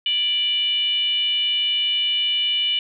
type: tone with frequency modulation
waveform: sine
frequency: 2952 Hz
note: F#7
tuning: 5 cents flat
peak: -18 dBFS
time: 0.06-2.79 s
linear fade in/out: 2 ms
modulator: 603 Hz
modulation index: 0.51
effects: none